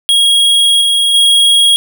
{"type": "tone with level steps", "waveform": "square", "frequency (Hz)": 3293, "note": "G#7", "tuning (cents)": -15, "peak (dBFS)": [-7, -9, -6], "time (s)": [0.09, 1.76], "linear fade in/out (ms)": 0, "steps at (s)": [0.81, 1.14], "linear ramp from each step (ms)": 5, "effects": []}